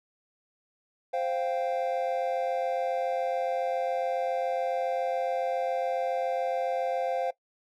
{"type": "chord", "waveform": "triangle", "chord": "C suspended fourth", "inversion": "none", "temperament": "just", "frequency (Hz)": [523.3, 697.7, 784.9], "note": ["C5", "F5", "G5"], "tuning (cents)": [0, -2, 2], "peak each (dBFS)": [-28, -29, -32], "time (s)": [1.13, 7.31], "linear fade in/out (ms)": 10, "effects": ["noise-tail reverb RT60 0.1 s tail -19 dB re dry"]}